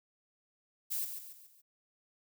violet noise with echo, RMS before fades -35 dBFS, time 0.9-1.06 s, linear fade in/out 20 ms, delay 140 ms, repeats 4, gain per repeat -7 dB, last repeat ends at 1.62 s, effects none

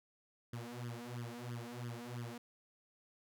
sawtooth tone with flanger, 120 Hz, B2, 49 cents flat, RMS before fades -45 dBFS, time 0.53-2.38 s, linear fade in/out 5 ms, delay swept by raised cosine 0.6 to 4.1 ms, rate 3 Hz, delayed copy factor +1, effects none

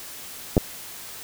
clicks, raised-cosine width 2 ms, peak -4 dBFS, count 2, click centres 0.568 / 0.578 s, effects white hiss -39 dBFS RMS until 1.23 s

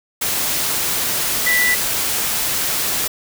sine tone in noise, 1975.5 Hz, B6, in tune, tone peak -14 dBFS, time 1.46-1.75 s, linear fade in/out 10 ms, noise white, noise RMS -20 dBFS, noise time 0.21-3.08 s, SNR +3 dB, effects none

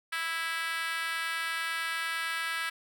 5% pulse tone with high-pass filter, 328.9 Hz, E4, 4 cents flat, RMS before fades -33 dBFS, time 0.12-2.7 s, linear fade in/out 10 ms, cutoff 1500 Hz, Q 2.9, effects none

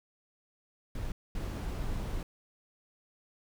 brown noise bursts at uneven times, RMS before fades -35 dBFS, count 2, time 0.95-1.12 / 1.35-2.23 s, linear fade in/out 2 ms, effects none

